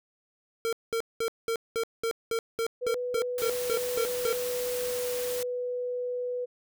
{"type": "tone bursts", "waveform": "square", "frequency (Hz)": 456.7, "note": "A#4", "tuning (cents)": -36, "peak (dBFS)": -27, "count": 14, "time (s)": [0.65, 4.328], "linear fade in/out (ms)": 0, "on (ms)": 77, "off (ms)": 200}
{"type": "tone", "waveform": "sine", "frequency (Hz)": 493.9, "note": "B4", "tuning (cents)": 0, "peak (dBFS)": -29, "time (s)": [2.81, 6.46], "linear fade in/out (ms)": 20}
{"type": "noise", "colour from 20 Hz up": "white", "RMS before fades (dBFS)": -37, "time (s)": [3.38, 5.43], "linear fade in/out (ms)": 2}
{"effects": []}